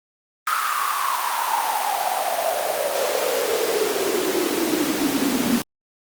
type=noise with high-pass filter sweep; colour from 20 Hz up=pink; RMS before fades=-22 dBFS; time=0.47-5.62 s; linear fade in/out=2 ms; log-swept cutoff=1300 to 230 Hz; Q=7.8; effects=Opus 32 kbps